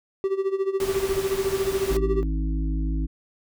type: tone with tremolo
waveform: triangle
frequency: 387.6 Hz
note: G4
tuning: 20 cents flat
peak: -17 dBFS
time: 0.24-2.23 s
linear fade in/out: 0 ms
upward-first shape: sine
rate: 14 Hz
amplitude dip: 80%
type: noise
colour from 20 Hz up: pink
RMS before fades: -33 dBFS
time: 0.8-1.97 s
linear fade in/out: 2 ms
type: harmonic tone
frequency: 53.1 Hz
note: G#1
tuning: 39 cents sharp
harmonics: 1 / 3 / 5 / 6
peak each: -23 / -33 / -33 / -35 dBFS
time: 1.89-3.07 s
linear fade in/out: 20 ms
effects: none